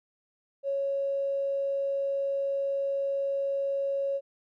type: tone with tanh clipping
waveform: triangle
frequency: 553 Hz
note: C#5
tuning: 4 cents flat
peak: -26 dBFS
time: 0.63-4.21 s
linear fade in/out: 50 ms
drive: 3 dB
effects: none